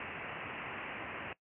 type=low-pass noise; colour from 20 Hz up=white; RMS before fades=-43 dBFS; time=0-1.33 s; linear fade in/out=2 ms; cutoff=2800 Hz; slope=96 dB/octave; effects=noise-tail reverb RT60 0.1 s tail -20 dB re dry + high-pass 80 Hz 12 dB/octave